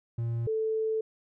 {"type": "tone pair in turn", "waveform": ["triangle", "sine"], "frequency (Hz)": [116.54, 440], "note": ["A#2", "A4"], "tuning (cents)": [0, 0], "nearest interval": "octave + major seventh", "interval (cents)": 2300, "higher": "second", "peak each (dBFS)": -26, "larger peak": "neither", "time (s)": [[0.18, 0.47], [0.47, 1.01]], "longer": "second", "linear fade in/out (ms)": 5, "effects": []}